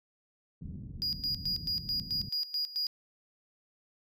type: low-pass noise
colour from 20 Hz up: white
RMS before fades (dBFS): -43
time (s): 0.61-2.29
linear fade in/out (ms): 2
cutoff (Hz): 200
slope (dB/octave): 24
type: tone with tremolo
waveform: triangle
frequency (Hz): 4876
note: D#8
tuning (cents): -36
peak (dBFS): -28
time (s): 1.02-2.87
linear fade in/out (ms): 0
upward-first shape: square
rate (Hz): 4.6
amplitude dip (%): 80
effects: none